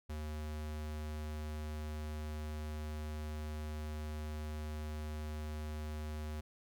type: tone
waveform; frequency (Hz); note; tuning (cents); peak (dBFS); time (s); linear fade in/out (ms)
square; 76.3; D#2; -33; -40; 0.09-6.41; 10
effects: none